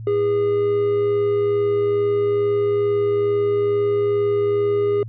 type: tone with amplitude modulation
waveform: triangle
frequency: 409.2 Hz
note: G#4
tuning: 26 cents flat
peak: -13 dBFS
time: 0.07-5.03 s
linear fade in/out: 2 ms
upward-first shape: sine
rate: 82.3 Hz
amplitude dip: 30%
effects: added 112 Hz sine -30 dBFS peak until 5.08 s + resampled to 8000 Hz